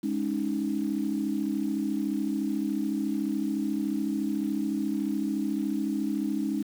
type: chord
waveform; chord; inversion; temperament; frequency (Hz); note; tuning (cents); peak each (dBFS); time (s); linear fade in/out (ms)
sine; Ab suspended fourth; none; equal; 207.7 / 277.2 / 311.1; Ab3 / Db4 / Eb4; 0 / 0 / 0; -30; 0.03-6.63; 10
effects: tanh soft clip ceiling -16 dBFS + 8-bit